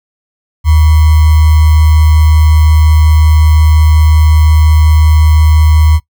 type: tone with sample-and-hold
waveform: sine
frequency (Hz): 77.78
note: D#2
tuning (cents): 0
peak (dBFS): -3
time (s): 0.64-6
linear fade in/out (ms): 50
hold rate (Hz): 1050
effects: noise-tail reverb RT60 0.1 s tail -19 dB re dry

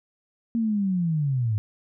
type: linear sweep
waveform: sine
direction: down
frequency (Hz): 233.9 to 101.5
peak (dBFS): -21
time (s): 0.55-1.58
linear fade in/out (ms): 0
effects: none

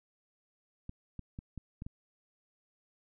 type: clicks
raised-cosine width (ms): 5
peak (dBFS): -29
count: 6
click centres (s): 0.894 / 1.193 / 1.389 / 1.577 / 1.821 / 1.865
effects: none

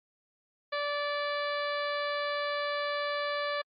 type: harmonic tone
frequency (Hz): 581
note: D5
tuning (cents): -19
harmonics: 1 / 2 / 3 / 4 / 5 / 6 / 7 / 8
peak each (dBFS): -33 / -35 / -37 / -42 / -47 / -44 / -44 / -48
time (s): 0.72-3.62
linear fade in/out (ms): 10
effects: AAC 48 kbps

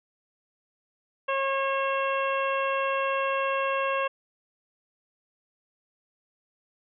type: harmonic tone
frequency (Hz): 543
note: C#5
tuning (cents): -36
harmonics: 1 / 2 / 3 / 4 / 5 / 6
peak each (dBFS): -28 / -28 / -34 / -40 / -33 / -44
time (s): 1.28-4.08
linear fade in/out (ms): 10
effects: none

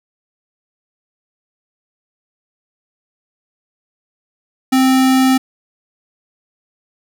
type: tone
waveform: square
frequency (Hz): 261.6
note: C4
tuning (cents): 0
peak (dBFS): -10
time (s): 4.72-5.38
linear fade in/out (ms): 10
effects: none

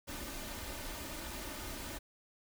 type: noise with comb filter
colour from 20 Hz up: pink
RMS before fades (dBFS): -43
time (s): 0.07-1.99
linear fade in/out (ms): 20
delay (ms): 3.3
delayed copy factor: +0.55
effects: none

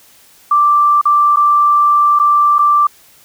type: tone with dropouts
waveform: sine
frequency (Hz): 1174.7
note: D6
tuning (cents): 0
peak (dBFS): -7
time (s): 0.51-2.87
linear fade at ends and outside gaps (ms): 5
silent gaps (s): 1.014-1.054 / 1.361-1.369 / 2.19-2.197 / 2.584-2.59
effects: white hiss -46 dBFS RMS until 3.24 s

